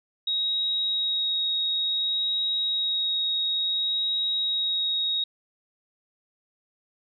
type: tone with vibrato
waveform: sine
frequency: 3786 Hz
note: A#7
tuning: 26 cents sharp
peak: -23 dBFS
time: 0.27-5.24 s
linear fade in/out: 5 ms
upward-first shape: sine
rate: 0.57 Hz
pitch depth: 8 cents each way
effects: none